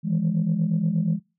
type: tone cluster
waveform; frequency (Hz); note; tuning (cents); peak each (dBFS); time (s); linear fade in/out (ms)
sine; 158.6 / 167 / 207.9; D#3 / E3 / G#3; +33 / +23 / +2; -26 / -22 / -24; 0.03-1.2; 50
effects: noise-tail reverb RT60 0.3 s tail -23 dB re dry + tanh soft clip ceiling -14 dBFS

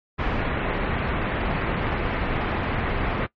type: low-pass noise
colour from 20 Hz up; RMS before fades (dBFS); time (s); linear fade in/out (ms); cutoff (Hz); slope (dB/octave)
pink; -25; 0.18-3.27; 20; 2500; 24
effects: noise-tail reverb RT60 0.1 s tail -20 dB re dry + MP3 32 kbps

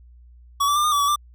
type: tone with pitch steps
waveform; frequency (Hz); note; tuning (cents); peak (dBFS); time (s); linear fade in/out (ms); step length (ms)
square; 1130 / 1162 / 1194 / 1219 / 1152 / 1138 / 1182; C#6 / D6 / D6 / D#6 / D6 / C#6 / D6; +33 / -19 / +28 / -36 / -34 / +45 / +11; -18; 0.6-1.16; 10; 80
effects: added 60 Hz sine -45 dBFS peak until 1.34 s

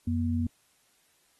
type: tone pair together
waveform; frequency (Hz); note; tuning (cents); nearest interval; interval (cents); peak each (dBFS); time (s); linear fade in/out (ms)
sine; 89.56 / 239.1; F2 / A#3; +44 / +44; octave + perfect fourth; 1700; -28; 0.07-0.47; 5
effects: white hiss -67 dBFS RMS until 1.39 s + AAC 32 kbps

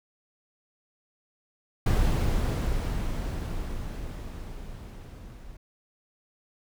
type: noise with level ramp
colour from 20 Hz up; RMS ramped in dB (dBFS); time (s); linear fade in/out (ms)
brown; -22 to -45; 1.86-5.57; 5
effects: none

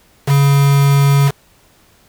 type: tone with quantisation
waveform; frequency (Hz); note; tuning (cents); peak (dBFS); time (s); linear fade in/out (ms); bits
triangle; 140.3; C#3; +21; -6; 0.26-1.32; 50; 3
effects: pink hiss -51 dBFS RMS until 2.08 s

